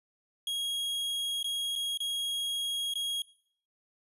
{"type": "tone with dropouts", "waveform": "45% pulse", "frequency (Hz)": 3289, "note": "G#7", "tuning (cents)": -18, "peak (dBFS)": -30, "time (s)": [0.47, 3.22], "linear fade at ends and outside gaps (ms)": 2, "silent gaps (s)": [[1.429, 1.443], [1.755, 1.759], [1.974, 2.003], [2.938, 2.955]], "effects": ["noise-tail reverb RT60 0.6 s tail -22 dB re dry", "resampled to 32000 Hz"]}